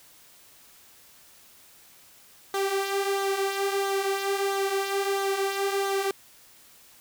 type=tone with flanger; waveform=sawtooth; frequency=393.3 Hz; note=G4; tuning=6 cents sharp; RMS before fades=-27 dBFS; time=2.54-6.11 s; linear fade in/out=2 ms; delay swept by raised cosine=0.38 to 4.98 ms; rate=1.5 Hz; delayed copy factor=-0.55; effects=white hiss -54 dBFS RMS until 7 s